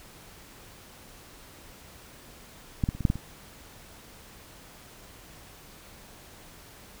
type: clicks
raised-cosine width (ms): 5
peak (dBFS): -12 / -14 / -26 / -20 / -8 / -12 / -23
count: 7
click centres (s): 2.838 / 2.889 / 2.95 / 3.007 / 3.052 / 3.101 / 3.156
effects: pink hiss -50 dBFS RMS until 7 s